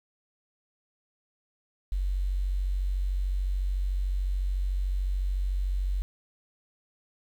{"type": "tone with quantisation", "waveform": "sine", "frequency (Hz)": 46.87, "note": "F#1", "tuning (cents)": 23, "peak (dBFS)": -25, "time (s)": [1.92, 6.02], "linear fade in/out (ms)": 0, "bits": 9, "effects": []}